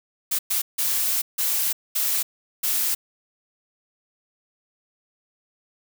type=noise bursts at uneven times; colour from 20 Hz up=blue; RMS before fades=-23 dBFS; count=6; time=0.31-0.39 / 0.5-0.62 / 0.78-1.22 / 1.38-1.73 / 1.95-2.23 / 2.63-2.95 s; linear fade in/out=10 ms; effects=none